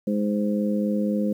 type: harmonic tone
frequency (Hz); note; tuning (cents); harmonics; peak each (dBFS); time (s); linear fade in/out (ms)
103.83; G#2; 0; 2 / 3 / 4 / 5; -22 / -30 / -35 / -29; 0.07-1.33; 5
effects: 9-bit